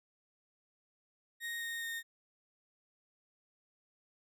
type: tone with pitch steps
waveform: 35% pulse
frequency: 1864.7 / 1852.9 / 1841.2 Hz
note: A#6 / A#6 / A#6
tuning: 0 / -11 / -22 cents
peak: -36 dBFS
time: 1.4-2.03 s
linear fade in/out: 50 ms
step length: 210 ms
effects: none